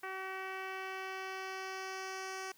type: tone with low-pass filter sweep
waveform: 10% pulse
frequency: 380 Hz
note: F#4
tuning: 46 cents sharp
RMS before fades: -42 dBFS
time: 0.03-2.52 s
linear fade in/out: 5 ms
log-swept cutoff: 2100 to 7200 Hz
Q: 1.3
effects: white hiss -65 dBFS RMS until 2.57 s